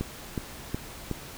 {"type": "click train", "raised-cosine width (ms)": 3, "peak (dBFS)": -16, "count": 4, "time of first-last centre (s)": [0.01, 1.113], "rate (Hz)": 2.72, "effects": ["pink hiss -43 dBFS RMS until 1.37 s"]}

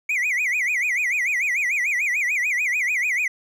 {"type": "tone with vibrato", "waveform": "triangle", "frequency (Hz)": 2200, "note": "C#7", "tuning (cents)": -14, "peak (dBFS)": -18, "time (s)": [0.09, 3.28], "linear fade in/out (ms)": 5, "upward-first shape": "sine", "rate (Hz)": 6.8, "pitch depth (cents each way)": 230, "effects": []}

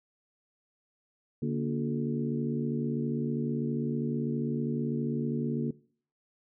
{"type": "harmonic tone with a mistuned harmonic", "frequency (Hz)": 72.3, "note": "D2", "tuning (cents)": -27, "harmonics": [2, 3, 4, 5, 6], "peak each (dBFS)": [-32, -31, -38, -38, -40], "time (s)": [1.42, 5.71], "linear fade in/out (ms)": 5, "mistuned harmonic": 3, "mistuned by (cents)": 130, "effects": ["noise-tail reverb RT60 0.5 s tail -21 dB re dry"]}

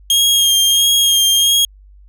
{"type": "tone with vibrato", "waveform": "sawtooth", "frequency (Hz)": 3239, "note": "G#7", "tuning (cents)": -44, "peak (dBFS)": -7, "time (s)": [0.1, 1.65], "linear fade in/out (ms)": 2, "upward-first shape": "sine", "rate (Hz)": 1.5, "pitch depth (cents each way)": 23, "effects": ["added 49 Hz sine -40 dBFS peak until 2.08 s"]}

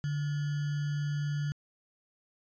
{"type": "tone with sample-and-hold", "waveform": "sine", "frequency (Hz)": 146, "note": "D3", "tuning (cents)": -10, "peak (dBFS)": -29, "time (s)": [0.04, 1.52], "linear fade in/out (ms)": 0, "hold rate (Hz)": 1575, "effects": ["resampled to 16000 Hz"]}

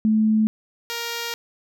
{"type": "tone pair in turn", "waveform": ["sine", "5% pulse"], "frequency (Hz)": [217.3, 468.1], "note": ["A3", "A#4"], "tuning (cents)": [-21, 7], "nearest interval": "octave + minor second", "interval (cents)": 1328, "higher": "second", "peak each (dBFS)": -15, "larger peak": "neither", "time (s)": [[0.05, 0.47], [0.9, 1.34]], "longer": "second", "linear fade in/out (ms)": 0, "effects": []}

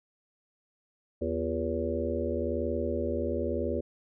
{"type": "harmonic tone with a mistuned harmonic", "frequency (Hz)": 81, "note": "E2", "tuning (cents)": -30, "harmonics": [1, 3, 4, 5, 6, 7], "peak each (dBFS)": [-35, -35, -35, -35, -35, -35], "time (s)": [1.21, 3.81], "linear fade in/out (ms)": 10, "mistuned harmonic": 4, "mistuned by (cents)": 100, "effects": []}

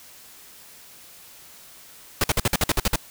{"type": "noise bursts", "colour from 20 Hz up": "pink", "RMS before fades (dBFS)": -20, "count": 10, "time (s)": [2.21, 2.959], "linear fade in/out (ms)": 2, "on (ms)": 29, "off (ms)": 51, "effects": ["white hiss -47 dBFS RMS until 3.1 s"]}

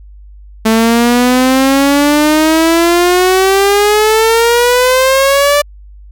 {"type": "exponential sweep", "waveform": "sawtooth", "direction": "up", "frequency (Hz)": [220, 587.3], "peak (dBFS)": -3, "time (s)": [0.65, 5.62], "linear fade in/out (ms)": 10, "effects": ["added 50 Hz sine -32 dBFS peak until 6.11 s"]}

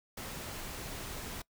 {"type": "noise", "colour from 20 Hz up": "pink", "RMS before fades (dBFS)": -42, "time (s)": [0.17, 1.42], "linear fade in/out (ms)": 5, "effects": ["noise-tail reverb RT60 0.1 s tail -22 dB re dry"]}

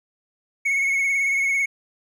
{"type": "tone with vibrato", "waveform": "triangle", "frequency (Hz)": 2200, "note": "C#7", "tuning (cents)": -14, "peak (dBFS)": -17, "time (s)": [0.65, 1.66], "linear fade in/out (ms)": 10, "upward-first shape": "triangle", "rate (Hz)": 18, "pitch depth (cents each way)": 39, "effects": []}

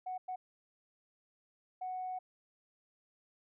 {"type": "tone bursts at uneven times", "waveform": "sine", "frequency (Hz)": 740, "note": "F#5", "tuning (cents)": 0, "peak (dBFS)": -36, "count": 3, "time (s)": [[0.06, 0.18], [0.28, 0.36], [1.81, 2.19]], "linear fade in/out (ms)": 10, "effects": ["tanh soft clip ceiling -32 dBFS"]}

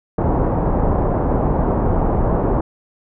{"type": "low-pass noise", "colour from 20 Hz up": "pink", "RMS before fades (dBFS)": -17, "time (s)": [0.18, 2.61], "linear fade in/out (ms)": 5, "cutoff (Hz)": 960, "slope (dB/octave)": 24, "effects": []}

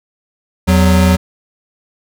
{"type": "tone pair together", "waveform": "square", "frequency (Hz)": [82.84, 185], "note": ["E2", "F#3"], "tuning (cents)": [9, 0], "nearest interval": "octave + major second", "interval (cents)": 1391, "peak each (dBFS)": -11, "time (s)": [0.67, 1.17], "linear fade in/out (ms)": 20, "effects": []}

